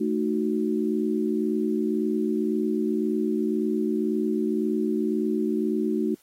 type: chord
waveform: sine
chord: D# diminished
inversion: second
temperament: equal with one note detuned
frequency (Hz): 220 / 308.1 / 370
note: A3 / D#4 / F#4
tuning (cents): 0 / -17 / 0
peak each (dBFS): -26 / -27 / -27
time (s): 0-6.15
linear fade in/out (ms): 10
effects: white hiss -60 dBFS RMS until 6.22 s + AAC 48 kbps